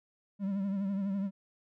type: tone with vibrato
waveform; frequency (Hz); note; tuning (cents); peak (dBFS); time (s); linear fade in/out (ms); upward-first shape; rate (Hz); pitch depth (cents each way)
triangle; 196.7; G3; +6; -28; 0.39-1.31; 50; triangle; 12; 70
effects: none